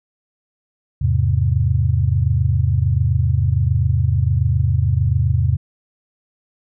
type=chord; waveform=sine; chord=E augmented; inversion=none; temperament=equal; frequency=82.41 / 103.83 / 130.81 Hz; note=E2 / G#2 / B#2; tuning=0 / 0 / 0 cents; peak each=-18 dBFS; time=1.01-5.57 s; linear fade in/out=10 ms; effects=none